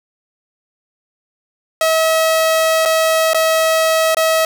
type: tone with dropouts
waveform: sawtooth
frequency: 643 Hz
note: E5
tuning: 43 cents flat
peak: -8 dBFS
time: 1.81-4.45 s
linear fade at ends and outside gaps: 2 ms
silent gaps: 2.853-2.857 / 3.334-3.345 / 4.147-4.169 s
effects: none